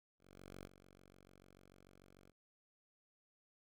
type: tone with ADSR envelope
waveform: 5% pulse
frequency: 46.78 Hz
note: F#1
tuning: 20 cents sharp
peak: -38 dBFS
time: 0.18-2.32 s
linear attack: 470 ms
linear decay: 34 ms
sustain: -14 dB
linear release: 20 ms
effects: none